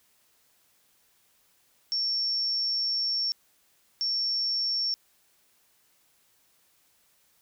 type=tone bursts at uneven times; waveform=sine; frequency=5460 Hz; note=F8; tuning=40 cents flat; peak=-25 dBFS; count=2; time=1.92-3.32 / 4.01-4.94 s; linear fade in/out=0 ms; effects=white hiss -66 dBFS RMS until 7.41 s